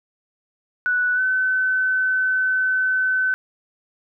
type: tone with pitch glide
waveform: sine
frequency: 1480 to 1518.1 Hz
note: F#6 to F#6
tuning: 0 to +44 cents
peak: -17 dBFS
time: 0.86-3.34 s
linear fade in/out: 0 ms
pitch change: +44 cents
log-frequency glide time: 1.15-1.2 s
effects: none